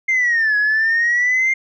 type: exponential two-way sweep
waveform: sine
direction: down then up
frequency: 2116 to 1672 to 2116 Hz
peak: -12 dBFS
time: 0.08-1.54 s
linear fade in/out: 10 ms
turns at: 0.57 s
effects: tanh soft clip ceiling -11 dBFS